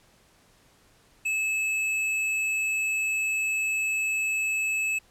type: tone with hard clipping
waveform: sine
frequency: 2600 Hz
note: E7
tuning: 24 cents flat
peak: -26 dBFS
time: 1.25-4.99 s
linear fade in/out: 10 ms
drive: 10 dB
effects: pink hiss -60 dBFS RMS until 5.1 s + low-pass 12000 Hz 12 dB/octave